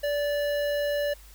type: tone with notch filter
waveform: square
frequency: 581 Hz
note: D5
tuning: 19 cents flat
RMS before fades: -27 dBFS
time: 0.03-1.14 s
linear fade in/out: 10 ms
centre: 8100 Hz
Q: 0.63
effects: added 50 Hz sine -48 dBFS peak until 1.34 s + white hiss -54 dBFS RMS until 1.34 s